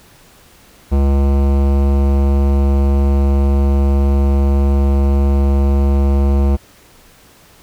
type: tone with hard clipping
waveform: sine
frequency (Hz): 69.3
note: C#2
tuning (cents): 0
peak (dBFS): -12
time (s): 0.91-6.57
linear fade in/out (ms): 20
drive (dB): 18
effects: pink hiss -46 dBFS RMS until 7.62 s